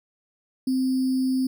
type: tone with sample-and-hold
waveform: sine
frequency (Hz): 260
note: C4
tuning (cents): -11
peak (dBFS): -20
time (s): 0.67-1.47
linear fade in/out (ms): 5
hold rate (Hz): 4900
effects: none